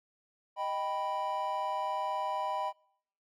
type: chord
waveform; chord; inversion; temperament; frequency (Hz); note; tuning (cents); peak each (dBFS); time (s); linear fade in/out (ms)
triangle; Eb augmented; none; equal; 622.3 / 784 / 987.8; Eb5 / G5 / B5; 0 / 0 / 0; -36 / -34 / -32; 0.56-2.73; 50
effects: noise-tail reverb RT60 0.7 s tail -26 dB re dry